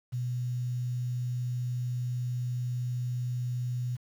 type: tone with quantisation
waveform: sine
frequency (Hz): 123.7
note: B2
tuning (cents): +3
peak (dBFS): -29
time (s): 0.12-3.97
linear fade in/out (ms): 20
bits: 9
effects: none